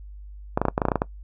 clicks, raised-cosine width 1 ms, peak -6 dBFS, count 11, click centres 0.575 / 0.616 / 0.653 / 0.684 / 0.779 / 0.818 / 0.853 / 0.885 / 0.918 / 0.957 / 1.019 s, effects noise-tail reverb RT60 0.1 s tail -20 dB re dry + added 50 Hz sine -38 dBFS peak until 1.23 s

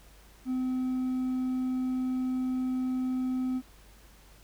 triangle tone with hard clipping, 256.2 Hz, C4, 36 cents flat, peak -28 dBFS, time 0.45-3.62 s, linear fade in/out 50 ms, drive 5 dB, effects added 50 Hz sine -55 dBFS peak until 4.43 s + pink hiss -58 dBFS RMS until 4.43 s

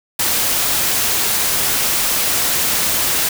white noise, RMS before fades -17 dBFS, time 0.19-3.29 s, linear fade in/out 5 ms, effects none

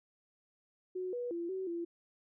sine tone with pitch steps, 368.1 / 486.6 / 341.2 / 378.3 / 340.6 Hz, F#4 / B4 / F4 / F#4 / F4, -9 / -26 / -40 / +38 / -43 cents, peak -35 dBFS, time 0.95-1.85 s, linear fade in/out 10 ms, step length 180 ms, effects none

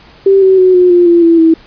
sine tone with pitch steps, 390 / 380 / 370.2 / 360.7 / 351.5 / 342.5 / 333.7 / 325.1 Hz, G4 / F#4 / F#4 / F#4 / F4 / F4 / E4 / E4, -9 / +46 / +1 / -44 / +11 / -34 / +21 / -24 cents, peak -3 dBFS, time 0.26-1.54 s, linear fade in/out 5 ms, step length 160 ms, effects pink hiss -40 dBFS RMS until 1.66 s + resampled to 11025 Hz

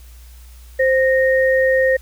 sine tone pair together, 523.6 / 1855 Hz, C5 / A#6, +1 / -9 cents, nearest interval octave + minor seventh, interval 2190 cents, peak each -13 / -18 dBFS, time 0.79-1.97 s, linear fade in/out 10 ms, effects added 60 Hz sine -38 dBFS peak until 2.01 s + white hiss -50 dBFS RMS until 2.01 s

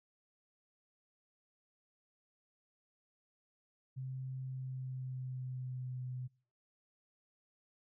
sine tone with pitch glide, 130.81 to 126.72 Hz, C3 to B2, 0 to +45 cents, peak -39 dBFS, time 3.96-6.28 s, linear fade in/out 20 ms, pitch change -55 cents, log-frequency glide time 4.43-6.03 s, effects noise-tail reverb RT60 0.4 s tail -24 dB re dry

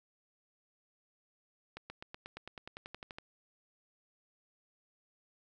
accelerating click train, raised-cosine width 0.3 ms, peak -28 dBFS, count 15, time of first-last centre 1.77-3.185 s, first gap 130 ms, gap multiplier 0.96, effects none

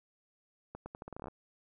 accelerating click train, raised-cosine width 1 ms, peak -29 dBFS, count 13, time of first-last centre 0.75-1.283 s, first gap 110 ms, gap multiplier 0.81, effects none

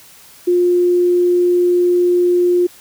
sine tone, 354.4 Hz, F4, 25 cents sharp, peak -10 dBFS, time 0.47-2.67 s, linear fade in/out 10 ms, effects white hiss -43 dBFS RMS until 2.8 s

